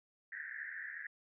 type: band-pass noise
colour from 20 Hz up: white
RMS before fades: -45 dBFS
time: 0.32-1.07 s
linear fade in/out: 5 ms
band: 1600 to 1900 Hz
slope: 96 dB/octave
effects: none